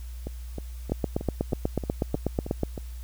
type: two click trains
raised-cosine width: 2 ms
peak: -11 / -20 dBFS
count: 15 / 9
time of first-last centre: 0.92-2.634 / 0.27-2.778 s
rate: 8.17 / 3.19 Hz
effects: added 60 Hz sine -35 dBFS peak until 3.03 s + white hiss -54 dBFS RMS until 3.03 s